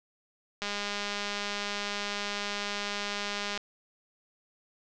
click train, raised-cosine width 0.2 ms, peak -16 dBFS, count 604, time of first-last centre 0.62-3.576 s, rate 204 Hz, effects low-pass 7000 Hz 12 dB/octave

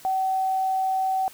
sine tone, 761 Hz, F#5, 48 cents sharp, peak -21 dBFS, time 0.05-1.28 s, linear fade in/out 0 ms, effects white hiss -48 dBFS RMS until 1.33 s

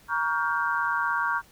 sine chord, G half-diminished seventh, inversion first, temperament just, 940.8 / 1128.9 / 1411.2 / 1568 Hz, Bb5 / Db6 / F6 / G6, +16 / +31 / +18 / 0 cents, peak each -29 dBFS, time 0.08-1.42 s, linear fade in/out 50 ms, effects pink hiss -56 dBFS RMS until 1.51 s

